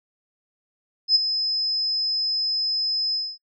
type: tone with ADSR envelope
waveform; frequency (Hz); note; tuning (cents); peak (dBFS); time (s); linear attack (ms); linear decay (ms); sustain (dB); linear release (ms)
sine; 5100; D#8; +42; -11; 1.08-3.38; 73; 19; -10; 240
effects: noise-tail reverb RT60 0.1 s tail -25 dB re dry